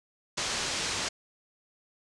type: low-pass noise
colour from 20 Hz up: white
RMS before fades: -32 dBFS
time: 0.37-1.09 s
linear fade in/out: 10 ms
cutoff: 6900 Hz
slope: 24 dB/octave
effects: resampled to 24000 Hz